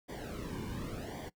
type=noise with flanger; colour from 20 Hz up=brown; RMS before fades=-41 dBFS; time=0.08-1.3 s; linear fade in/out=20 ms; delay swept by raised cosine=0.74 to 1.55 ms; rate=0.9 Hz; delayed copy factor=-0.9; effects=noise-tail reverb RT60 0.1 s tail -21 dB re dry